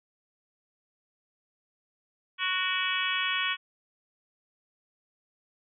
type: harmonic tone with a mistuned harmonic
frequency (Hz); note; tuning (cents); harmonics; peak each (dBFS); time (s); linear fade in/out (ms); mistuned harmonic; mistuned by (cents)
370; F#4; 0; 3 / 4 / 5 / 6 / 7 / 8 / 9; -34 / -34 / -34 / -34 / -34 / -34 / -34; 2.38-3.57; 50; 6; +50
effects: none